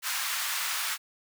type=high-pass noise; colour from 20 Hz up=pink; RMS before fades=-31 dBFS; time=0.02-0.98 s; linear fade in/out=50 ms; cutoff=1100 Hz; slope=24 dB/octave; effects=none